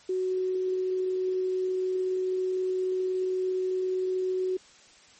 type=tone with quantisation; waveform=sine; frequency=371.4 Hz; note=F#4; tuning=7 cents sharp; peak=-25 dBFS; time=0.09-4.57 s; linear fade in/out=5 ms; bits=9; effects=white hiss -55 dBFS RMS until 5.19 s + MP3 32 kbps